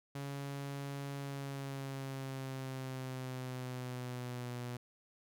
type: tone with pitch glide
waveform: sawtooth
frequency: 140 to 122.58 Hz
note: C#3 to B2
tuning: +18 to -13 cents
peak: -36 dBFS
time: 0.15-4.77 s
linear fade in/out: 5 ms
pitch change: -231 cents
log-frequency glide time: 1.17-4.56 s
effects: none